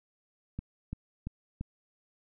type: click train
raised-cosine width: 5 ms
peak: -23 dBFS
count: 4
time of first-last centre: 0.59-1.61 s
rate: 2.94 Hz
effects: none